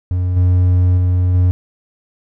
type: tone with level steps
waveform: triangle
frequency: 90.3 Hz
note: F#2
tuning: 42 cents flat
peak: -12 / -7 / -9 / -7 dBFS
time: 0.11-1.51 s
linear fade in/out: 0 ms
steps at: 0.36 / 0.97 / 1.34 s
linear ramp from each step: 10 ms
effects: none